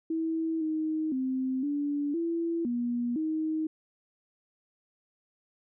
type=tone with pitch steps; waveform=sine; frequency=324 / 313.3 / 260.5 / 288.9 / 334.9 / 240.5 / 314.3 Hz; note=E4 / D#4 / C4 / D4 / E4 / B3 / D#4; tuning=-30 / +12 / -7 / -28 / +27 / -46 / +18 cents; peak=-27 dBFS; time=0.1-3.67 s; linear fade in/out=5 ms; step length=510 ms; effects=none